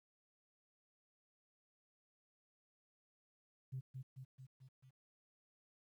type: tone with echo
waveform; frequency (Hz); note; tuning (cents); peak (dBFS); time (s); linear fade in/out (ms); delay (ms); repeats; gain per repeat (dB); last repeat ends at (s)
sine; 130.81; C3; 0; -40; 3.72-3.81; 20; 220; 5; -4; 4.91
effects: tanh soft clip ceiling -36 dBFS + 13-bit